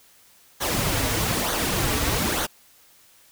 pink noise with flanger, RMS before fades -24 dBFS, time 0.6-2.47 s, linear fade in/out 20 ms, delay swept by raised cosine 0.39 to 5.69 ms, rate 1.1 Hz, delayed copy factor -0.6, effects white hiss -55 dBFS RMS until 3.31 s

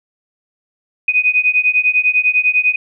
sine beating tone pair, 2489 / 2499 Hz, D#7 / D#7, 0 / +7 cents, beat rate 10 Hz, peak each -14 dBFS, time 1.08-2.76 s, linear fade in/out 5 ms, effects none

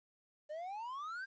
triangle exponential sweep, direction up, 587.3 to 1621 Hz, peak -39 dBFS, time 0.49-1.26 s, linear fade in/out 20 ms, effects resampled to 16000 Hz + 12-bit

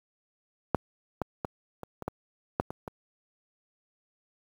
clicks, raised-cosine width 1 ms, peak -8 / -14 / -16 / -24 / -23 / -16 / -10 / -21 / -22 dBFS, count 9, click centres 0.747 / 1.217 / 1.448 / 1.833 / 2.023 / 2.08 / 2.599 / 2.705 / 2.878 s, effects high-pass 60 Hz 12 dB/octave + 8-bit

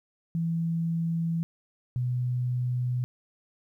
sine tone pair in turn, 166 / 124.36 Hz, E3 / B2, +12 / +12 cents, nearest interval perfect fourth, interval 500 cents, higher first, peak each -25 dBFS, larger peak neither, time 0.35-1.43 / 1.96-3.04 s, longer neither, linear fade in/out 0 ms, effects 11-bit

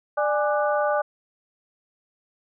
harmonic tone with a mistuned harmonic, 296.4 Hz, D4, 16 cents sharp, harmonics 2 / 3 / 4 / 5, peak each -22 / -26 / -28 / -30 dBFS, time 0.17-1.02 s, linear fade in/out 10 ms, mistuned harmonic 3, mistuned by -120 cents, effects none

